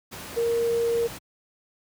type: tone in noise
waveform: sine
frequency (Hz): 466.2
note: A#4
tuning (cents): 0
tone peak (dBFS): -21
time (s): 0.36-1.08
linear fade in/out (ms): 20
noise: pink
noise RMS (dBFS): -38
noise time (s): 0.11-1.19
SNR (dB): +14
effects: high-pass 80 Hz 12 dB/octave